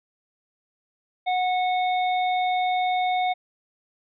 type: harmonic tone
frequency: 733 Hz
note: F#5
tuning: 16 cents flat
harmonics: 1 / 3 / 5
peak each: -21 / -31 / -35 dBFS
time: 1.26-3.34 s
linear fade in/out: 20 ms
effects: none